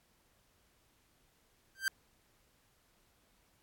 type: tone with exponential growth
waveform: 45% pulse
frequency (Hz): 1568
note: G6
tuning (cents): 0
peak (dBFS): -26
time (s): 1.75-1.88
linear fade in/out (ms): 1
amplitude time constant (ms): 27
effects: pink hiss -71 dBFS RMS until 3.62 s + AAC 64 kbps